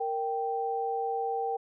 sine tone pair together, 463.8 / 781.9 Hz, A#4 / G5, -9 / -5 cents, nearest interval major sixth, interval 904 cents, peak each -32 / -30 dBFS, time 0-1.57 s, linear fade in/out 10 ms, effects none

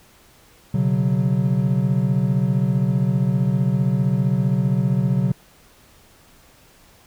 triangle tone cluster, 126.3 / 141.6 / 185.8 Hz, B2 / C#3 / F#3, +39 / +37 / +7 cents, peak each -19 dBFS, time 0.74-5.32 s, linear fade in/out 5 ms, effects pink hiss -52 dBFS RMS until 7.06 s

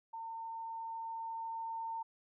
sine tone with level ramp, 907 Hz, A#5, 48 cents flat, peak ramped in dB -41 to -37 dBFS, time 0.13-2.03 s, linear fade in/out 10 ms, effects none

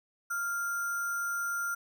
sine tone with sample-and-hold, 1396.9 Hz, F6, in tune, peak -30 dBFS, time 0.3-1.75 s, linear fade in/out 10 ms, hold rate 7350 Hz, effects none

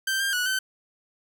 sawtooth tone with pitch steps, 1562 / 1596 / 1470 / 1533 Hz, G6 / G6 / F#6 / G6, -7 / +31 / -12 / -39 cents, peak -20 dBFS, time 0.07-0.59 s, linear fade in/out 5 ms, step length 130 ms, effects none

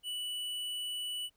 triangle tone with tanh clipping, 2960 Hz, F#7, in tune, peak -37 dBFS, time 0.03-1.3 s, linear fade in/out 50 ms, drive 16 dB, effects pink hiss -75 dBFS RMS until 1.36 s

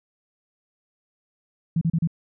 sine tone bursts, 164.81 Hz, E3, in tune, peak -18 dBFS, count 4, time 1.76-2.074 s, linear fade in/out 5 ms, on 53 ms, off 34 ms, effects none

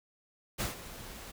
pink noise with ADSR envelope, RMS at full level -32 dBFS, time 0.58-1.32 s, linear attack 26 ms, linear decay 140 ms, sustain -14 dB, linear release 17 ms, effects none

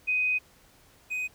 sine / triangle tone pair in turn, 2503 / 2503 Hz, D#7 / D#7, +10 / +10 cents, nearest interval unison, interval 0 cents, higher neither, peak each -23 / -27 dBFS, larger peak first, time 0.07-0.39 / 1.1-1.28 s, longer first, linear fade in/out 20 ms, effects pink hiss -59 dBFS RMS until 1.34 s

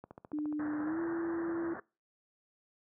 click train, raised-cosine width 1 ms, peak -33 dBFS, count 13, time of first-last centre 0.04-0.873 s, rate 14.4 Hz
sine tone with pitch glide, 300 to 334.8 Hz, D4 to E4, +37 to +27 cents, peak -32 dBFS, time 0.33-1.74 s, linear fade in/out 5 ms, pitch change +190 cents, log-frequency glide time 0.83-1 s
white low-pass noise, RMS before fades -45 dBFS, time 0.59-1.8 s, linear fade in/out 5 ms, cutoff 1800 Hz, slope 96 dB/octave
effects noise-tail reverb RT60 0.3 s tail -23 dB re dry + high-pass 100 Hz 12 dB/octave

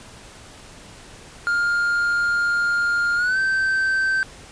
triangle tone with pitch glide, 1407 to 1552.2 Hz, F6 to G6, +12 to -18 cents, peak -16 dBFS, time 1.47-4.23 s, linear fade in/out 0 ms, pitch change +170 cents, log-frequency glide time 3.16-3.38 s, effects pink hiss -43 dBFS RMS until 4.51 s + resampled to 22050 Hz

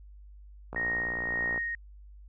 click train, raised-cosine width 1 ms, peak -24 dBFS, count 51, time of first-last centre 0.73-1.577 s, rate 59 Hz
sine tone with tremolo, 1864.7 Hz, A#6, in tune, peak -27 dBFS, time 0.76-1.75 s, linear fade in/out 2 ms, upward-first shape sine, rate 1.8 Hz, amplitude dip 35%
effects added 50 Hz sine -47 dBFS peak until 2.28 s

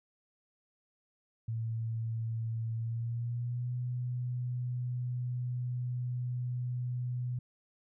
sine tone with pitch glide, 113.5 to 123.77 Hz, A#2 to B2, -46 to +4 cents, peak -32 dBFS, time 1.48-7.39 s, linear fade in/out 5 ms, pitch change +150 cents, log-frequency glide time 2.75-3.73 s, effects none

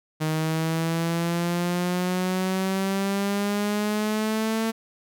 sawtooth exponential sweep, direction up, 155.56 to 225.2 Hz, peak -19 dBFS, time 0.2-4.72 s, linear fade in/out 20 ms, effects none

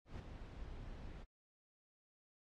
brown noise with ADSR envelope, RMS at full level -44 dBFS, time 0.05-1.25 s, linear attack 140 ms, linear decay 13 ms, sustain -6 dB, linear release 29 ms, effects low-pass 5000 Hz 12 dB/octave + AAC 48 kbps

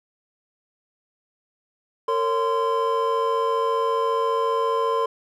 triangle tone cluster, 456.3 / 551 / 1034 Hz, A#4 / C#5 / C6, -37 / -11 / -21 cents, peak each -21 / -27 / -21 dBFS, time 2.08-5.06 s, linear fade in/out 5 ms, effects none

